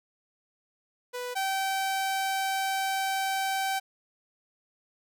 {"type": "tone pair in turn", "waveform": "sawtooth", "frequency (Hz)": [493.9, 772.9], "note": ["B4", "G5"], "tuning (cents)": [0, -25], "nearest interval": "minor sixth", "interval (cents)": 775, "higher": "second", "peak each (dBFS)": [-29, -23], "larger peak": "second", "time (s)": [[1.13, 1.35], [1.35, 3.8]], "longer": "second", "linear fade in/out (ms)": 20, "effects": []}